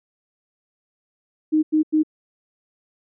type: tone bursts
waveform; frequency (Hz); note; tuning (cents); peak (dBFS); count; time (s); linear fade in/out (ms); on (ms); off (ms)
sine; 310; D#4; -6; -14; 3; 1.52-2.034; 20; 110; 92
effects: none